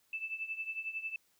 sine tone with tremolo, 2637 Hz, E7, in tune, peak -33 dBFS, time 0.13-1.16 s, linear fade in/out 2 ms, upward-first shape triangle, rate 11 Hz, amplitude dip 85%, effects white hiss -72 dBFS RMS until 1.39 s

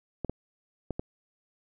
clicks, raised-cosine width 2 ms, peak -18 dBFS, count 4, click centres 0.247 / 0.296 / 0.907 / 0.995 s, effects none

